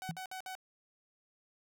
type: tone bursts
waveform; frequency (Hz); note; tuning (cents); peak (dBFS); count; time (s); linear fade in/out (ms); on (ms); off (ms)
sawtooth; 751; F#5; +26; -37; 4; 0.02-0.552; 0; 91; 56
type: tone with exponential decay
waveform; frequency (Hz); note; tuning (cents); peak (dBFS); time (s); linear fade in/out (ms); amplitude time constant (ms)
sine; 164.5; E3; -3; -32; 0.09-0.2; 2; 23
effects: none